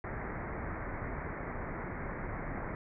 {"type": "low-pass noise", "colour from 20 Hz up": "pink", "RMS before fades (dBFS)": -39, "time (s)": [0.04, 2.75], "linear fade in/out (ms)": 0, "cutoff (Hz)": 2200, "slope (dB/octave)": 96, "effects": []}